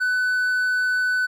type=tone; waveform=triangle; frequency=1499 Hz; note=F#6; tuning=22 cents sharp; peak=-17 dBFS; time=0-1.27 s; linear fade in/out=20 ms; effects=none